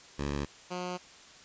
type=tone pair in turn; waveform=10% pulse; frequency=71.4 / 179.92 Hz; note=D2 / F#3; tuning=-48 / -48 cents; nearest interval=octave + major third; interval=1600 cents; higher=second; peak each=-23 / -26 dBFS; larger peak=first; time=0.18-0.46 / 0.7-0.98 s; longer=neither; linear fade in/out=20 ms; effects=white hiss -53 dBFS RMS until 1.44 s + resampled to 16000 Hz